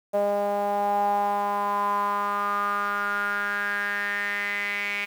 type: tone with band-pass filter sweep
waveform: sawtooth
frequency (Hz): 203.4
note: G#3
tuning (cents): -36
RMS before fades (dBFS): -26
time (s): 0.13-5.06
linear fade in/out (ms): 20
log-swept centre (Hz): 640 to 2300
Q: 6.9
effects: 8-bit